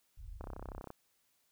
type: low-pass noise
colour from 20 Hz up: pink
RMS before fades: -48 dBFS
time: 0.17-0.81 s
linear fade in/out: 10 ms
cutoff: 100 Hz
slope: 96 dB/octave
type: click train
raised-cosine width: 1 ms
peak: -31 dBFS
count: 17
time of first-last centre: 0.41-0.904 s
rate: 32.4 Hz
effects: white hiss -75 dBFS RMS until 1.51 s